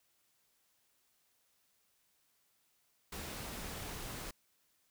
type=noise; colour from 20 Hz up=pink; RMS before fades=-44 dBFS; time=3.12-4.31 s; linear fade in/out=5 ms; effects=white hiss -75 dBFS RMS until 4.9 s